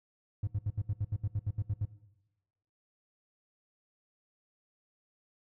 triangle tone bursts, 101.7 Hz, G#2, 36 cents flat, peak -26 dBFS, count 13, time 0.43-1.853 s, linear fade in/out 5 ms, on 43 ms, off 72 ms, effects noise-tail reverb RT60 1.0 s tail -19 dB re dry + tanh soft clip ceiling -24 dBFS

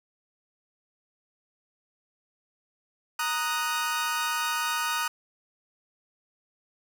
sawtooth chord, D# minor, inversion second, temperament equal, 932.3 / 1244.5 / 1480 Hz, A#5 / D#6 / F#6, 0 / 0 / 0 cents, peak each -28 / -26 / -28 dBFS, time 3.19-5.08 s, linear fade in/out 5 ms, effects none

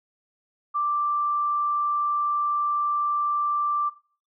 sine tone, 1176 Hz, D6, 2 cents sharp, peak -22 dBFS, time 0.74-3.9 s, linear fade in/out 20 ms, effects noise-tail reverb RT60 0.4 s tail -17 dB re dry

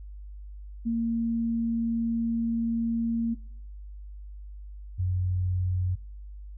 sine tone pair in turn, 230.3 / 91.39 Hz, A#3 / F#2, -21 / -21 cents, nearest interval octave + major third, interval 1600 cents, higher first, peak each -24 dBFS, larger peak neither, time 0.85-3.35 / 4.98-5.96 s, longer first, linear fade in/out 20 ms, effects noise-tail reverb RT60 0.7 s tail -24 dB re dry + added 50 Hz sine -39 dBFS peak until 6.57 s

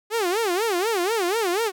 sawtooth tone with vibrato, 400.9 Hz, G4, 39 cents sharp, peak -17 dBFS, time 0.1-1.72 s, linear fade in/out 50 ms, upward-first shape sine, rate 4.1 Hz, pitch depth 260 cents each way, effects none

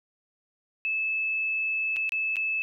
sine tone with dropouts, 2612 Hz, E7, 17 cents flat, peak -25 dBFS, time 0.85-2.62 s, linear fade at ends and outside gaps 0 ms, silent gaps 1.962-1.967 / 2.093-2.121 / 2.358-2.367 s, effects none

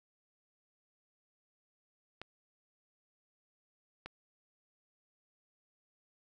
clicks, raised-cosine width 0.3 ms, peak -27 dBFS, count 2, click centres 2.216 / 4.06 s, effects none

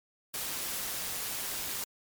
white noise with amplitude modulation, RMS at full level -34 dBFS, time 0.34-1.84 s, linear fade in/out 0 ms, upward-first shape sine, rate 194 Hz, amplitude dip 35%, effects MP3 96 kbps

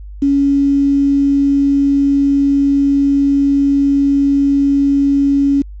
sine tone with quantisation, 279.7 Hz, C#4, 16 cents sharp, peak -9 dBFS, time 0.22-5.62 s, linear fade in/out 5 ms, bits 6, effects added 50 Hz sine -28 dBFS peak until 5.8 s + resampled to 16000 Hz

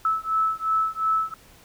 sine beating tone pair, 1305 / 1307.8 Hz, E6 / E6, -18 / -14 cents, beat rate 2.8 Hz, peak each -24 dBFS, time 0.05-1.34 s, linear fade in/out 2 ms, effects pink hiss -52 dBFS RMS until 1.64 s

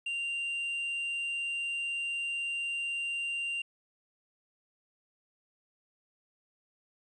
triangle tone, 2778 Hz, F7, 10 cents flat, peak -30 dBFS, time 0.06-3.62 s, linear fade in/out 5 ms, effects resampled to 22050 Hz + 11-bit

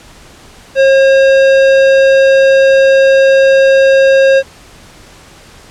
sine tone with tanh clipping, 539 Hz, C#5, 49 cents flat, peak -6 dBFS, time 0.75-4.43 s, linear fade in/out 50 ms, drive 15 dB, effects pink hiss -38 dBFS RMS until 5.7 s + low-pass 9000 Hz 12 dB/octave

